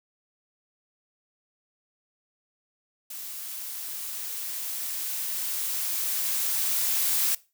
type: noise with level ramp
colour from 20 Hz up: blue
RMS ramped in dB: -38 to -24 dBFS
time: 3.1-7.35 s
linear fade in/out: 5 ms
effects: noise-tail reverb RT60 0.3 s tail -21 dB re dry